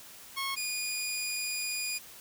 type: tone pair in turn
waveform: 15% pulse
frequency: 1091 / 2449 Hz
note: C#6 / D#7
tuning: -28 / -28 cents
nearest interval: octave + major second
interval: 1400 cents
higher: second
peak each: -25 dBFS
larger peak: neither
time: 0.36-0.56 / 0.56-1.99 s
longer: second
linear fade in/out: 20 ms
effects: white hiss -50 dBFS RMS until 2.2 s